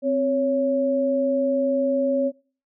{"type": "tone pair together", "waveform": "sine", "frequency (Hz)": [261.6, 556.6], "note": ["C4", "C#5"], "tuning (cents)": [0, 7], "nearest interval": "octave + minor second", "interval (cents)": 1307, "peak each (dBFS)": [-23, -20], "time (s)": [0.02, 2.32], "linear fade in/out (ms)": 50, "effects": ["noise-tail reverb RT60 0.4 s tail -22 dB re dry"]}